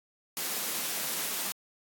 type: high-pass noise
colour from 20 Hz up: white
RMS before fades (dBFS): -33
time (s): 0.37-1.52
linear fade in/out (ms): 0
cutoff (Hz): 150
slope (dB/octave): 48
effects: AAC 64 kbps